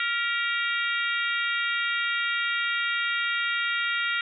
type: harmonic tone with a mistuned harmonic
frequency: 465 Hz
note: A#4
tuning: 4 cents flat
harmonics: 3 / 4 / 5 / 6 / 7 / 8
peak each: -28 / -30 / -32 / -34 / -35 / -36 dBFS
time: 0-4.21 s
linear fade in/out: 2 ms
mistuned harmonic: 4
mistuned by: +61 cents
effects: none